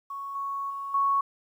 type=tone with level steps; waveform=sine; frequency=1108.7 Hz; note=C#6; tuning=in tune; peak=-33 / -29 / -32 / -21 dBFS; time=0.1-1.21 s; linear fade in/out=5 ms; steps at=0.35 / 0.7 / 0.94 s; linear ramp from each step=5 ms; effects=10-bit